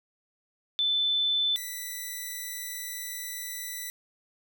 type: tone pair in turn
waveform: sine / 5% pulse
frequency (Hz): 3520 / 1975.5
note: A7 / B6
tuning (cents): 0 / 0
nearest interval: minor seventh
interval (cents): 1000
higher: first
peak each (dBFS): -23 / -24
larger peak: first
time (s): 0.79-1.56 / 1.56-3.9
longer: second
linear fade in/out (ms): 0
effects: none